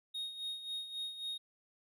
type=tone with tremolo; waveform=triangle; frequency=3729 Hz; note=A#7; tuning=in tune; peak=-35 dBFS; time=0.14-1.38 s; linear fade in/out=10 ms; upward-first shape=sine; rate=3.7 Hz; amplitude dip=65%; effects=none